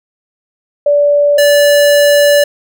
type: tone pair in turn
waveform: sine / square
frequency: 580 / 580 Hz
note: D5 / D5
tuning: -22 / -22 cents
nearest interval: unison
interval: 0 cents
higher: neither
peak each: -6 dBFS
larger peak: neither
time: 0.86-1.38 / 1.38-2.44 s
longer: second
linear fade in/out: 5 ms
effects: none